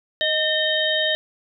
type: harmonic tone with a mistuned harmonic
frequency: 622.3 Hz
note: D#5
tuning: in tune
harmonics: 1 / 3 / 5 / 6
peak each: -24 / -24 / -24 / -24 dBFS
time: 0.21-1.15 s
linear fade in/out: 0 ms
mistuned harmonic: 3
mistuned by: -50 cents
effects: none